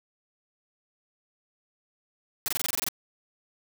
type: noise bursts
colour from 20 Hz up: white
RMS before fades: -28 dBFS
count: 10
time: 2.46-2.886 s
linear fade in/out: 0 ms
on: 21 ms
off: 24 ms
effects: none